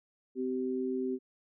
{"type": "tone pair together", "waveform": "sine", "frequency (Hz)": [257.1, 385.2], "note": ["C4", "G4"], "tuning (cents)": [-30, -30], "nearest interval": "perfect fifth", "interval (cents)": 700, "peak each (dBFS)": [-33, -33], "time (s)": [0.35, 1.19], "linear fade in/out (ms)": 50, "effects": []}